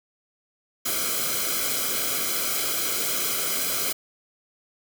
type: noise with comb filter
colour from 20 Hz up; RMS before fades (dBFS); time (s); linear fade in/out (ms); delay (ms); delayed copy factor
white; -26; 0.85-3.93; 10; 1.1; -0.85
effects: none